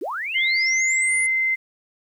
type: linear sweep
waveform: sine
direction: up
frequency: 262.2 to 10000 Hz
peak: -25 dBFS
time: 0.01-1.27 s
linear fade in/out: 10 ms
type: tone with pitch glide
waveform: sine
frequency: 2093 to 2073 Hz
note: C7 to C7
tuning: 0 to -17 cents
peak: -18 dBFS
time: 0.34-1.56 s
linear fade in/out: 20 ms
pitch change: -17 cents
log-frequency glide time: 0.5-0.73 s
effects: 9-bit